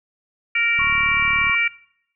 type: harmonic tone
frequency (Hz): 466.2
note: A#4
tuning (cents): 0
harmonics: 3 / 4 / 5 / 6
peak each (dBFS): -28 / -25 / -18 / -29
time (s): 0.55-1.68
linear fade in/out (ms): 5
type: click train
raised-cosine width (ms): 5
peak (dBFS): -24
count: 27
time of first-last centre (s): 0.79-1.497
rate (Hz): 36.8
type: tone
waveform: sine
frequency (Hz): 1108.7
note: C#6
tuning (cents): 0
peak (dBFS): -24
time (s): 0.79-1.55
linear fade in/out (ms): 5
effects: noise-tail reverb RT60 0.7 s tail -20 dB re dry